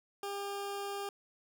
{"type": "tone", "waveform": "20% pulse", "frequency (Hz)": 401, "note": "G4", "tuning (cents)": 39, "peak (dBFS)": -32, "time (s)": [0.23, 1.09], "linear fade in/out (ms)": 2, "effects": []}